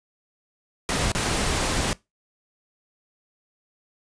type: noise with dropouts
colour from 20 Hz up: pink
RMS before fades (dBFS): -24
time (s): 0.89-1.93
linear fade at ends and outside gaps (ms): 0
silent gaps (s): 1.118-1.15
effects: noise-tail reverb RT60 0.2 s tail -21 dB re dry + resampled to 22050 Hz